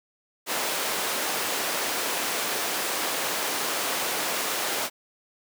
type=high-pass noise; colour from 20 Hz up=pink; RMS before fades=-28 dBFS; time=0.46-4.9 s; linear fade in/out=50 ms; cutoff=450 Hz; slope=12 dB/octave; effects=none